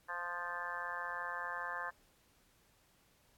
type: harmonic tone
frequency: 174.9 Hz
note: F3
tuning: 3 cents sharp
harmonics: 3 / 4 / 5 / 6 / 7 / 8 / 9 / 10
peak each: -51 / -50 / -48 / -44 / -47 / -55 / -44 / -44 dBFS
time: 0.08-1.91 s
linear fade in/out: 20 ms
effects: pink hiss -70 dBFS RMS until 3.37 s + AAC 64 kbps

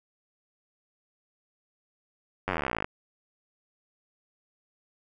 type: slowing click train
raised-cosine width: 0.5 ms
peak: -13 dBFS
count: 26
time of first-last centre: 2.48-2.845 s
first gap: 10 ms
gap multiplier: 1.03
effects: none

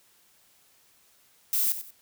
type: noise with echo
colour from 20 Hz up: violet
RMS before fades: -25 dBFS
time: 1.53-1.72 s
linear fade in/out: 0 ms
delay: 93 ms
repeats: 2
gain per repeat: -11 dB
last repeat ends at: 1.906 s
effects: white hiss -62 dBFS RMS until 2.01 s

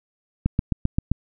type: click train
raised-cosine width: 5 ms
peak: -7 dBFS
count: 6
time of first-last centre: 0.46-1.116 s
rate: 7.62 Hz
effects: none

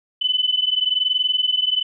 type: tone pair together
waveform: sine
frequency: 2999 / 3020 Hz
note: F#7 / F#7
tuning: +23 / +35 cents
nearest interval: unison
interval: 12 cents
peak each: -20 dBFS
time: 0.21-1.83 s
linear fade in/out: 10 ms
effects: none

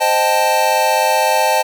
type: chord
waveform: square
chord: A half-diminished seventh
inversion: first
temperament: equal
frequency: 523.3 / 622.3 / 784 / 880 Hz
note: C5 / Eb5 / G5 / A5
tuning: 0 / 0 / 0 / 0 cents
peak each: -21 / -19 / -20 / -16 dBFS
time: 0-1.63 s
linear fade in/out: 20 ms
effects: none

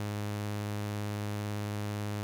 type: tone with vibrato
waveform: sawtooth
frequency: 103.83 Hz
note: G#2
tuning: in tune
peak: -29 dBFS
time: 0-2.23 s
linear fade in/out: 0 ms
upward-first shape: square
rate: 18 Hz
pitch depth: 13 cents each way
effects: 10-bit

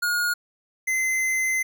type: tone pair in turn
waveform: square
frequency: 1435 / 2058 Hz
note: F6 / C7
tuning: +47 / -29 cents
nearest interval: tritone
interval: 624 cents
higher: second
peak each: -22 dBFS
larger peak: neither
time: 0.02-0.34 / 0.87-1.63 s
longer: second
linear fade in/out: 10 ms
effects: none

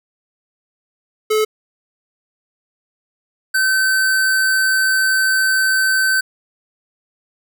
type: tone pair in turn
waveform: square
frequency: 431.4 / 1537.3 Hz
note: A4 / G6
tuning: -34 / -34 cents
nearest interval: octave + minor seventh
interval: 2200 cents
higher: second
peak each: -14 dBFS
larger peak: neither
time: 1.3-1.45 / 3.54-6.21 s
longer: second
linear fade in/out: 10 ms
effects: none

